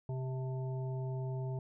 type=harmonic tone with a mistuned harmonic; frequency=130.7 Hz; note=C3; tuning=1 cent flat; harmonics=1 / 3 / 5 / 7; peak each=-35 / -45 / -49 / -52 dBFS; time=0.09-1.59 s; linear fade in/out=2 ms; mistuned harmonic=7; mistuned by=-48 cents; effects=none